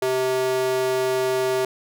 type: tone with high-pass filter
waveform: square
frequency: 129.4 Hz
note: C3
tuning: 19 cents flat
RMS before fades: -22 dBFS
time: 0.02-1.65 s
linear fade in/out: 2 ms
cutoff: 460 Hz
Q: 4.1
effects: none